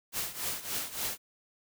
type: noise with tremolo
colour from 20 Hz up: white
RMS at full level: -32 dBFS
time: 0.12-1.18 s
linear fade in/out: 50 ms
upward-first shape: triangle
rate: 3.5 Hz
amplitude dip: 85%
effects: none